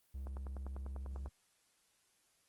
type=tone; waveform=triangle; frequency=67 Hz; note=C2; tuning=42 cents sharp; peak=-39 dBFS; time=0.14-1.29 s; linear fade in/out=10 ms
type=click train; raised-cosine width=1 ms; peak=-35 dBFS; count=11; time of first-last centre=0.27-1.26 s; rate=10.1 Hz
effects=white hiss -74 dBFS RMS until 2.48 s + Opus 24 kbps